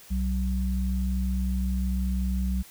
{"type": "tone pair together", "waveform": "sine", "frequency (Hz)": [62.87, 188.4], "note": ["B1", "F#3"], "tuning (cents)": [32, 32], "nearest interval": "octave + perfect fifth", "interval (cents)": 1900, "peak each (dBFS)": [-25, -29], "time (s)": [0.1, 2.63], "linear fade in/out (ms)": 20, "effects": ["white hiss -50 dBFS RMS until 2.7 s"]}